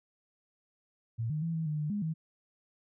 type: tone with pitch steps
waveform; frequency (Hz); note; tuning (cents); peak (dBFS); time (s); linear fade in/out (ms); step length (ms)
sine; 114.5 / 153.1 / 165.4 / 161.4 / 151.7 / 150.6 / 206.1 / 159.7; A#2 / D#3 / E3 / E3 / D#3 / D3 / G#3 / D#3; -31 / -28 / +6 / -36 / -44 / +44 / -13 / +45; -30; 1.18-2.14; 20; 120
effects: none